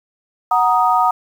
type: chord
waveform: sine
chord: D# minor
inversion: first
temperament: equal with one note detuned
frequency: 740 / 938.3 / 1244.5 Hz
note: F#5 / A#5 / D#6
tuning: 0 / +11 / 0 cents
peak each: -16 dBFS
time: 0.51-1.11 s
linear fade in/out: 5 ms
effects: 7-bit